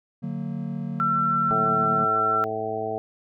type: chord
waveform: triangle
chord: D augmented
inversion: none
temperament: just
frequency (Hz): 146.83 / 183.54 / 229.4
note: D3 / F#3 / A#3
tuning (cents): 0 / -14 / -28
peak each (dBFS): -30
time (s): 0.22-2.06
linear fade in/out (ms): 20
type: tone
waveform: sine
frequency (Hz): 1347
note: E6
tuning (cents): +37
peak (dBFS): -20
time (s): 1-2.44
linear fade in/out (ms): 0
type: harmonic tone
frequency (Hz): 109.7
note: A2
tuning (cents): -5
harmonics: 1 / 2 / 3 / 4 / 5 / 6 / 7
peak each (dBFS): -39 / -39 / -38 / -30 / -41 / -31 / -31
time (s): 1.51-2.98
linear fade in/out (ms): 0
effects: none